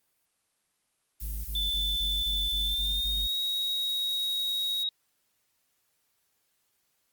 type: noise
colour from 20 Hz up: violet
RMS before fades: -41 dBFS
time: 1.2-4.83 s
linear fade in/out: 2 ms
type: tone bursts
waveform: triangle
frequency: 52.6 Hz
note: G#1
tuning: 23 cents sharp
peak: -30 dBFS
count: 8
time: 1.21-3.277 s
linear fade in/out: 20 ms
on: 240 ms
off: 21 ms
type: tone with pitch glide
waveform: sine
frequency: 3520 to 3794 Hz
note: A7 to A#7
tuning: 0 to +30 cents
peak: -27 dBFS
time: 1.55-4.89 s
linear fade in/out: 2 ms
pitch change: +130 cents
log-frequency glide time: 2.62-3.35 s
effects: white hiss -74 dBFS RMS until 7.12 s + Opus 32 kbps